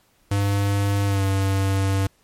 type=tone with pitch glide; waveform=square; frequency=100.3 to 97.16 Hz; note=G2 to G2; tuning=+40 to -15 cents; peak=-19 dBFS; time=0.31-2.07 s; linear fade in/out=5 ms; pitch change=-55 cents; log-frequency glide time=1.06-1.23 s; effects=pink hiss -61 dBFS RMS until 2.23 s + MP3 64 kbps